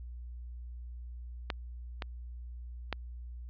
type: clicks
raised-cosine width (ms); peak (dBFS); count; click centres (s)
0.3; -16 / -20 / -16; 3; 1.502 / 2.022 / 2.927
effects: added 60 Hz sine -41 dBFS peak until 3.49 s + resampled to 11025 Hz